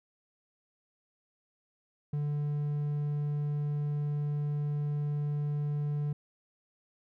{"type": "tone", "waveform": "triangle", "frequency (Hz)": 146.83, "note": "D3", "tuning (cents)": 0, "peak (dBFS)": -27, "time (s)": [2.13, 6.13], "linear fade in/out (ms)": 5, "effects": []}